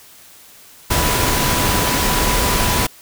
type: tone in noise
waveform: sine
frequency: 987.8 Hz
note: B5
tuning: in tune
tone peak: -24 dBFS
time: 0.9-2.87 s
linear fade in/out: 10 ms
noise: pink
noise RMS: -17 dBFS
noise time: 0.9-2.87 s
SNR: -10 dB
effects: white hiss -44 dBFS RMS until 3.01 s